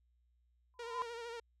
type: tone with exponential growth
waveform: sine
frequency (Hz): 1012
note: B5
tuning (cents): +42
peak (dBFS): -31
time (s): 0.74-1.02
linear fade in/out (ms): 0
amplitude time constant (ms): 60
type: tone with vibrato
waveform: sawtooth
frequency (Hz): 467.9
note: A#4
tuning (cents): +6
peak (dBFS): -39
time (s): 0.79-1.4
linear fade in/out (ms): 5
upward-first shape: sine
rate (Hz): 13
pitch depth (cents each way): 44
effects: added 60 Hz sine -70 dBFS peak until 1.6 s + low-pass 6000 Hz 12 dB/octave